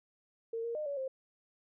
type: tone with pitch steps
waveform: sine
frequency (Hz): 456.5 / 466.4 / 608 / 567 / 528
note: A#4 / A#4 / D#5 / C#5 / C5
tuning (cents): -36 / +1 / -40 / +39 / +16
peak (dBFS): -34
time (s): 0.53-1.08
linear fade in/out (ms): 5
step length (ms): 110
effects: none